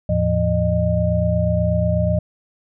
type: tone cluster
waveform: sine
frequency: 82.2 / 110.4 / 172.5 / 612 Hz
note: E2 / A2 / F3 / D#5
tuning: -4 / +6 / -21 / -29 cents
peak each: -21 dBFS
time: 0.09-2.19 s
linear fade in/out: 5 ms
effects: none